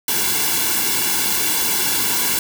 white noise with comb filter, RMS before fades -19 dBFS, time 0.08-2.39 s, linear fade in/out 2 ms, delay 1.6 ms, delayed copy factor -0.9, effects none

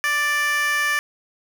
15% pulse tone with high-pass filter, 588 Hz, D5, 2 cents sharp, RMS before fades -21 dBFS, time 0.04-0.99 s, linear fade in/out 0 ms, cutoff 1600 Hz, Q 2.4, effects none

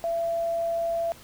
sine tone with quantisation, 672 Hz, E5, 33 cents sharp, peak -24 dBFS, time 0.04-1.12 s, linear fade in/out 0 ms, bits 9, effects pink hiss -49 dBFS RMS until 1.23 s

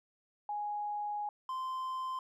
sine / triangle tone pair in turn, 830.6 / 1038.4 Hz, G#5 / C6, 0 / -13 cents, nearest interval major third, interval 387 cents, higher second, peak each -34 / -33 dBFS, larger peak second, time 0.49-1.29 / 1.49-2.19 s, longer first, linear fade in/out 2 ms, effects none

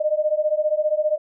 sine beating tone pair, 603 / 618 Hz, D5 / D#5, +46 / -12 cents, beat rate 15 Hz, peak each -21 dBFS, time 0-1.18 s, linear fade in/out 10 ms, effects none

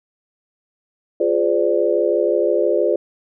sine chord, D half-diminished seventh, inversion first, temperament equal with one note detuned, 349.2 / 415.3 / 514.3 / 587.3 Hz, F4 / Ab4 / C5 / D5, 0 / 0 / -30 / 0 cents, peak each -20 dBFS, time 1.2-2.96 s, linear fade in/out 5 ms, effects none

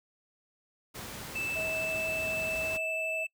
pink noise, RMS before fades -41 dBFS, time 0.94-2.78 s, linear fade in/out 20 ms
triangle tone, 2637 Hz, E7, in tune, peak -30 dBFS, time 1.35-3.27 s, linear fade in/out 10 ms
sine tone with vibrato, 640 Hz, D#5, 49 cents sharp, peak -35 dBFS, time 1.55-3.25 s, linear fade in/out 20 ms, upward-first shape square, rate 12 Hz, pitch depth 9 cents each way
effects noise-tail reverb RT60 0.1 s tail -25 dB re dry + high-pass 60 Hz 12 dB/octave

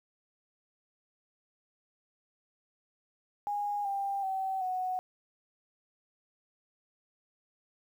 sine tone with pitch steps, 821 / 793 / 766 / 739.9 Hz, G#5 / G5 / G5 / F#5, -20 / +20 / -40 / 0 cents, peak -30 dBFS, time 3.47-4.99 s, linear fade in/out 0 ms, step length 380 ms, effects 10-bit

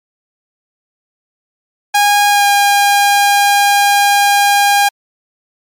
sawtooth tone with pitch glide, 819 to 809.1 Hz, G#5 to G#5, -24 to -45 cents, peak -4 dBFS, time 1.94-4.89 s, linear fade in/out 10 ms, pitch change -21 cents, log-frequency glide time 2.3-2.45 s, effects MP3 96 kbps

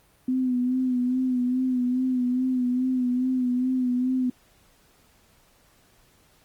sine tone with vibrato, 252.7 Hz, B3, 40 cents sharp, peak -21 dBFS, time 0.28-4.3 s, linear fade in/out 5 ms, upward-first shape sine, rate 2.4 Hz, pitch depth 43 cents each way, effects pink hiss -60 dBFS RMS until 6.44 s + Opus 32 kbps

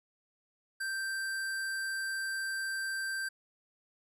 square tone, 1568 Hz, G6, in tune, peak -34 dBFS, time 0.8-3.29 s, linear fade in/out 10 ms, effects resampled to 32000 Hz

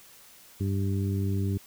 harmonic tone, 98 Hz, G2, in tune, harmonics 1 / 2 / 3 / 4, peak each -26 / -32 / -36 / -38 dBFS, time 0.6-1.58 s, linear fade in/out 10 ms, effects white hiss -53 dBFS RMS until 1.66 s

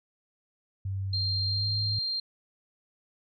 sine tone with pitch glide, 96.7 to 103.64 Hz, G2 to G#2, -23 to -3 cents, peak -29 dBFS, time 0.85-1.99 s, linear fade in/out 5 ms, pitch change +120 cents, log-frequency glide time 1.45-1.7 s
sine tone, 4186 Hz, C8, in tune, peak -28 dBFS, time 1.13-2.2 s, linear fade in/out 5 ms
effects none

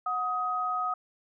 sine tone pair together, 733 / 1257.8 Hz, F#5 / D#6, -16 / +18 cents, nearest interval major sixth, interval 934 cents, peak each -33 / -28 dBFS, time 0.06-0.94 s, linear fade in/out 5 ms, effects none

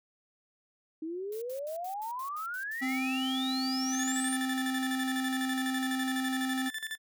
sine exponential sweep, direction up, 310 to 9397 Hz, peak -34 dBFS, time 1.02-4.36 s, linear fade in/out 5 ms
blue noise bursts, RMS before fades -50 dBFS, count 10, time 1.32-2.984 s, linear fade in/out 2 ms, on 98 ms, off 76 ms
square tone, 261.6 Hz, C4, in tune, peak -31 dBFS, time 2.81-6.7 s, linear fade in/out 20 ms
30% pulse tone with tremolo, 1760 Hz, A6, in tune, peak -31 dBFS, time 3.91-6.98 s, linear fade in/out 50 ms, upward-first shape square, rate 12 Hz, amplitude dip 75%
effects none

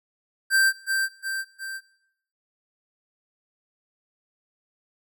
square tone with echo, 1568 Hz, G6, in tune, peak -17 dBFS, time 0.5-0.73 s, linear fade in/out 50 ms, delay 360 ms, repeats 3, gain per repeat -5 dB, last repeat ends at 1.81 s, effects noise-tail reverb RT60 0.8 s tail -21 dB re dry

